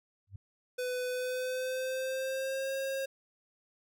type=tone with exponential growth; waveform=sine; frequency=98 Hz; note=G2; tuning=in tune; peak=-37 dBFS; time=0.27-0.36 s; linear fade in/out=5 ms; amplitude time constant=18 ms
type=tone with pitch glide; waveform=square; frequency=500 to 539 Hz; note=B4 to C#5; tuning=+21 to -49 cents; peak=-33 dBFS; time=0.78-3.06 s; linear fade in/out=10 ms; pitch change=+130 cents; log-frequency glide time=1.07-2.73 s
effects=none